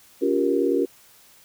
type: chord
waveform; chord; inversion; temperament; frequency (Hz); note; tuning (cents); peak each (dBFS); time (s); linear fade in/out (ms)
sine; G half-diminished seventh; second; just; 282.2 / 352.8 / 392 / 470.4; Db4 / F4 / G4 / Bb4; +31 / +18 / 0 / +16; -24; 0.21-0.86; 20
effects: white hiss -53 dBFS RMS until 1.44 s